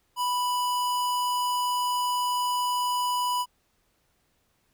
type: tone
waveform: square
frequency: 987.8 Hz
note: B5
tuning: in tune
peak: -25 dBFS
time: 0.16-3.46 s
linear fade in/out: 50 ms
effects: pink hiss -70 dBFS RMS until 4.73 s